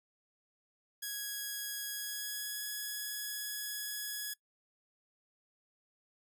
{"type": "tone with pitch glide", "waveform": "5% pulse", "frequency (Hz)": [1661.2, 1682.4], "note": ["G#6", "G#6"], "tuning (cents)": [0, 22], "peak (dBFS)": -27, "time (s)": [1.02, 4.34], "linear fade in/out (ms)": 10, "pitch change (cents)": 22, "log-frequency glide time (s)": [1.92, 2.61], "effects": ["noise-tail reverb RT60 0.1 s tail -22 dB re dry"]}